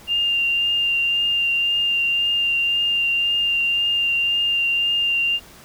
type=tone with vibrato; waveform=sine; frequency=2794 Hz; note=F7; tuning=in tune; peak=-17 dBFS; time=0.07-5.4 s; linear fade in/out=50 ms; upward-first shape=triangle; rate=1.9 Hz; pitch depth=16 cents each way; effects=pink hiss -45 dBFS RMS until 5.64 s